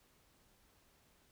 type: silence
effects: pink hiss -70 dBFS RMS until 1.31 s